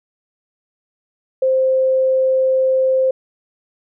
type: tone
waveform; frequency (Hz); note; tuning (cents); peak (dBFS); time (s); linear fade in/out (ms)
sine; 523.3; C5; 0; -12; 1.42-3.11; 5
effects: none